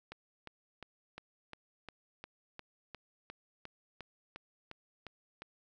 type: click train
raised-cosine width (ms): 0.3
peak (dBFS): -29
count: 16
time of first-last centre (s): 0.12-5.42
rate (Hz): 2.83
effects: none